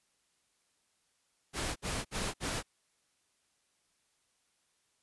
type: noise bursts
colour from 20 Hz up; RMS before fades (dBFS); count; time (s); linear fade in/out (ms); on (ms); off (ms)
pink; -35; 4; 1.53-2.63; 50; 230; 60
effects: white hiss -75 dBFS RMS until 5.02 s + resampled to 24000 Hz